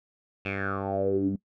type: tone with low-pass filter sweep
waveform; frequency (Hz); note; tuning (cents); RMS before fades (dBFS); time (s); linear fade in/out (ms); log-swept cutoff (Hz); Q
10% pulse; 98; G2; 0; -28; 0.45-1.36; 5; 2700 to 220; 7.8
effects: noise-tail reverb RT60 0.1 s tail -21 dB re dry